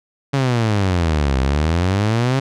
sawtooth exponential two-way sweep, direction down then up, 141.2 to 64.4 to 137.5 Hz, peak -11 dBFS, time 0.33-2.4 s, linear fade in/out 10 ms, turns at 1.39 s, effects low-pass 6000 Hz 12 dB/octave

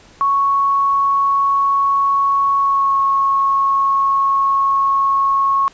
sine tone with pitch glide, 1108.7 to 1097.2 Hz, C#6 to C#6, 0 to -18 cents, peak -12 dBFS, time 0.21-5.68 s, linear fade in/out 0 ms, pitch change -18 cents, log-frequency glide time 2.59-2.96 s, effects pink hiss -46 dBFS RMS until 5.73 s + resampled to 16000 Hz

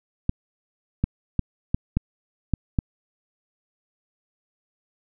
clicks, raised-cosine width 5 ms, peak -8 dBFS, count 7, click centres 0.294 / 1.04 / 1.393 / 1.745 / 1.97 / 2.537 / 2.788 s, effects none

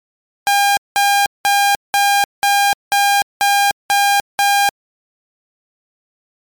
sawtooth tone bursts, 805 Hz, G5, 46 cents sharp, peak -7 dBFS, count 9, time 0.47-4.69 s, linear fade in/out 0 ms, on 300 ms, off 190 ms, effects MP3 96 kbps

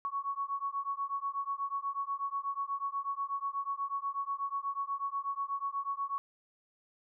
sine beating tone pair, 1109 / 1117.2 Hz, C#6 / C#6, 0 / +13 cents, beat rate 8.2 Hz, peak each -36 / -36 dBFS, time 0.05-6.18 s, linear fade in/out 0 ms, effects none

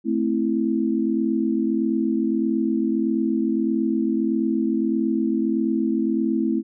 sine chord, A minor, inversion none, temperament equal, 220 / 261.6 / 329.6 Hz, A3 / C4 / E4, 0 / 0 / 0 cents, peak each -23 / -24 / -23 dBFS, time 0.04-6.63 s, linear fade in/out 50 ms, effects none

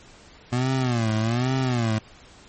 25% pulse tone with vibrato, 120 Hz, B2, 49 cents flat, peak -17 dBFS, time 0.52-1.99 s, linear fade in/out 10 ms, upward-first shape sine, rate 1.2 Hz, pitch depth 170 cents each way, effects pink hiss -49 dBFS RMS until 2.48 s + MP3 32 kbps

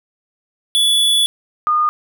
square / sine tone pair in turn, 3430 / 1221.8 Hz, A7 / D#6, -45 / -32 cents, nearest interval octave + tritone, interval 1787 cents, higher first, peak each -12 dBFS, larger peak neither, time 0.75-1.26 / 1.67-1.89 s, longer first, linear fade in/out 0 ms, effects none

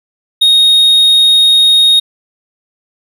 triangle tone, 3729 Hz, A#7, in tune, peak -3 dBFS, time 0.41-2 s, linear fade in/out 10 ms, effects none

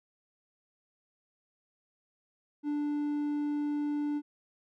triangle tone with hard clipping, 293.7 Hz, D4, in tune, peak -30 dBFS, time 2.63-4.22 s, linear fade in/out 50 ms, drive 6 dB, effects none

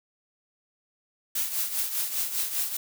blue noise with tremolo, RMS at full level -26 dBFS, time 1.35-2.77 s, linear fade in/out 5 ms, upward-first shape triangle, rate 5 Hz, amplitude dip 70%, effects none

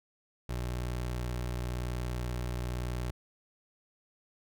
25% pulse tone, 61 Hz, B1, 21 cents flat, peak -29 dBFS, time 0.49-3.11 s, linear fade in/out 5 ms, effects none

